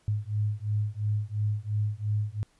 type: beating tone pair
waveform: sine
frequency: 103.83 / 106.73 Hz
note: G#2 / G#2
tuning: 0 / +48 cents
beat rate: 2.9 Hz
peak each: -29 dBFS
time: 0.08-2.43 s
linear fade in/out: 0 ms
effects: pink hiss -66 dBFS RMS until 2.59 s + resampled to 24000 Hz